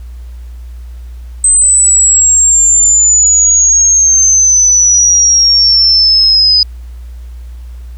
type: exponential sweep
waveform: sine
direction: down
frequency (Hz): 8220 to 4978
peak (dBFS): -4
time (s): 1.44-6.63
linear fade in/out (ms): 2
effects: added 60 Hz sine -24 dBFS peak until 7.97 s + pink hiss -48 dBFS RMS until 7.97 s